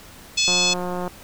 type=harmonic tone; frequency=860 Hz; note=A5; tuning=40 cents flat; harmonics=3 / 4 / 5 / 6 / 7 / 8 / 9; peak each=-23 / -23 / -24 / -26 / -26 / -29 / -29 dBFS; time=0.37-0.74 s; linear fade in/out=10 ms
type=click train; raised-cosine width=1 ms; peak=-15 dBFS; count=108; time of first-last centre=0.48-1.078 s; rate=179 Hz
effects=pink hiss -44 dBFS RMS until 1.23 s